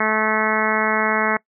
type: harmonic tone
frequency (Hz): 217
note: A3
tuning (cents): -24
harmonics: 1 / 2 / 3 / 4 / 5 / 6 / 7 / 8 / 9 / 10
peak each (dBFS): -26 / -26 / -26 / -26 / -26 / -26 / -26 / -26 / -26 / -26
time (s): 0-1.37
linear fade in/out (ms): 5
effects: noise-tail reverb RT60 0.1 s tail -22 dB re dry